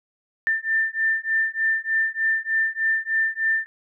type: beating tone pair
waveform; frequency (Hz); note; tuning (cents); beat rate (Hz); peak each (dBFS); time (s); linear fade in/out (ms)
sine; 1786 / 1789.3; A6 / A6; +25 / +29; 3.3; -23; 0.47-3.66; 0
effects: none